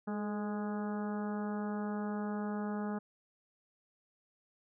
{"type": "harmonic tone with a mistuned harmonic", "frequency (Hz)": 207.7, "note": "G#3", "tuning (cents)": 0, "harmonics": [1, 2, 3, 4, 5, 6, 7, 8], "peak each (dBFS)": [-35, -43, -47, -45, -52, -49, -52, -56], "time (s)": [0.07, 2.99], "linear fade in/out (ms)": 10, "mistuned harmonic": 2, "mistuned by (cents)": 35, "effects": []}